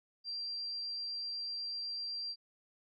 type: tone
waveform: sine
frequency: 4727 Hz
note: D8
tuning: 10 cents sharp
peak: -37 dBFS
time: 0.24-2.36 s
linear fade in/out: 50 ms
effects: none